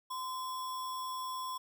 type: tone with sample-and-hold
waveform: sine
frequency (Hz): 1031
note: C6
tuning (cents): -26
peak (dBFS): -36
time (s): 0.1-1.58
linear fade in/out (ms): 10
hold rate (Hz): 4410
effects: none